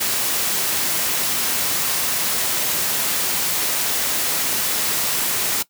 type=noise; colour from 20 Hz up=white; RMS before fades=-21 dBFS; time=0-5.63 s; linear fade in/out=10 ms; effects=noise-tail reverb RT60 0.1 s tail -19 dB re dry + high-pass 100 Hz 12 dB/octave